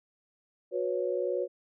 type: chord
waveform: sine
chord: F# suspended fourth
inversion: none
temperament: equal with one note detuned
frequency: 365.7 / 493.9 / 554.4 Hz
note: F#4 / B4 / C#5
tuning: -20 / 0 / 0 cents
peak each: -32 dBFS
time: 0.71-1.48 s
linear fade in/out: 50 ms
effects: none